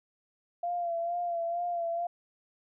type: tone with vibrato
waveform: sine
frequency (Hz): 688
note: F5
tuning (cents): -26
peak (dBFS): -29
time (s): 0.63-2.07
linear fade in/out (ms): 5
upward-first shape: sine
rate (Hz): 2.2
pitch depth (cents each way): 40
effects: none